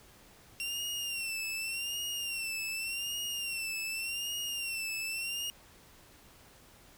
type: tone with vibrato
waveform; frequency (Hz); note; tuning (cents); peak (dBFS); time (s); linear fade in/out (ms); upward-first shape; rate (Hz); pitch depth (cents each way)
sawtooth; 2740; F7; -34; -31; 0.6-5.5; 0; sine; 0.86; 78
effects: pink hiss -58 dBFS RMS until 6.97 s